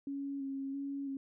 sine tone with vibrato, 275.3 Hz, C#4, 12 cents flat, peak -36 dBFS, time 0.07-1.17 s, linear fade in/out 2 ms, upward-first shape square, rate 1.5 Hz, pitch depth 20 cents each way, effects none

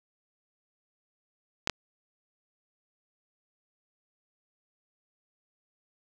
clicks, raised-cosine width 0.2 ms, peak -9 dBFS, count 2, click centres 1.674 / 1.697 s, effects none

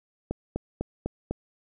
click train, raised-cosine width 2 ms, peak -15 dBFS, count 5, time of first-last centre 0.31-1.31 s, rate 4 Hz, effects none

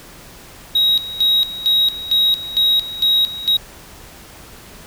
triangle tone with tremolo, 3809 Hz, A#7, 37 cents sharp, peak -10 dBFS, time 0.75-3.57 s, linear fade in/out 5 ms, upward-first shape square, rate 2.2 Hz, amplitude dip 80%, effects pink hiss -40 dBFS RMS until 4.86 s

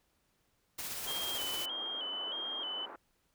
white noise with tremolo, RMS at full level -39 dBFS, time 0.78-1.66 s, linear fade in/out 10 ms, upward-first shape sine, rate 16 Hz, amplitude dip 30%
white band-pass noise, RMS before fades -48 dBFS, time 1.06-2.96 s, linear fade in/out 2 ms, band 280 to 1300 Hz, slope 24 dB/octave
sine tone with vibrato, 3113 Hz, G7, 13 cents flat, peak -36 dBFS, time 1.07-2.86 s, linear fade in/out 10 ms, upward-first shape square, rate 1.6 Hz, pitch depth 56 cents each way
effects pink hiss -75 dBFS RMS until 3.34 s

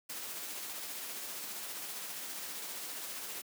white noise with tremolo, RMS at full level -41 dBFS, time 0.09-3.42 s, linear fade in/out 10 ms, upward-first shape sine, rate 15 Hz, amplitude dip 25%, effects high-pass 200 Hz 12 dB/octave

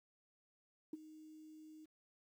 sine tone with ADSR envelope, 311.1 Hz, D#4, in tune, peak -38 dBFS, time 0.93-1.86 s, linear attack 4 ms, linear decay 24 ms, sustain -16 dB, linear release 17 ms, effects tanh soft clip ceiling -35 dBFS + 12-bit

